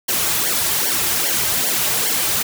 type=noise with flanger; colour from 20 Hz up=white; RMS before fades=-19 dBFS; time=0.08-2.43 s; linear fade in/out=10 ms; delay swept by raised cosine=0.78 to 4.18 ms; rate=2.5 Hz; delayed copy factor=-0.95; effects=none